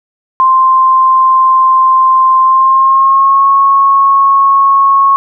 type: tone with pitch glide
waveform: sine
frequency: 1046.5 to 1097.9 Hz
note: C6 to C#6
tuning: 0 to -17 cents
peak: -4 dBFS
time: 0.4-5.16 s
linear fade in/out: 0 ms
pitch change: +83 cents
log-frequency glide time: 2.41-3.47 s
effects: none